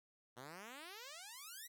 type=exponential sweep; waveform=5% pulse; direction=up; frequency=116.54 to 2015 Hz; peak=-39 dBFS; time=0.36-1.68 s; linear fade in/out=20 ms; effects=none